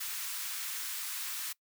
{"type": "high-pass noise", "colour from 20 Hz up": "white", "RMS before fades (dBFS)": -38, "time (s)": [0, 1.53], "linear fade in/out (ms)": 10, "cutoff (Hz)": 1100, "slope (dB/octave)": 24, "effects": ["noise-tail reverb RT60 0.1 s tail -22 dB re dry"]}